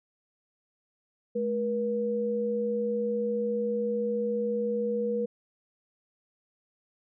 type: tone pair together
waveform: sine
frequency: 213.8 / 479.9 Hz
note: A3 / B4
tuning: -49 / -50 cents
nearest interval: octave + major second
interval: 1399 cents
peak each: -32 / -27 dBFS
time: 1.35-5.26 s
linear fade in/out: 10 ms
effects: none